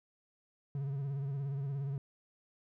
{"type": "tone with vibrato", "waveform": "triangle", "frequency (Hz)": 138.59, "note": "C#3", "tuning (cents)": 0, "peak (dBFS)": -32, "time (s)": [0.75, 1.98], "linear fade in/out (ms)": 2, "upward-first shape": "sine", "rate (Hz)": 17, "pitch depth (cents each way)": 63, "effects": []}